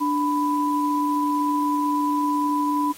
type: tone pair together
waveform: sine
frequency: 294.2 / 994 Hz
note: D4 / B5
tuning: +3 / +11 cents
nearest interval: octave + major sixth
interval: 2108 cents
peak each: -22 dBFS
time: 0-2.93 s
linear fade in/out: 20 ms
effects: white hiss -45 dBFS RMS until 2.97 s + AAC 48 kbps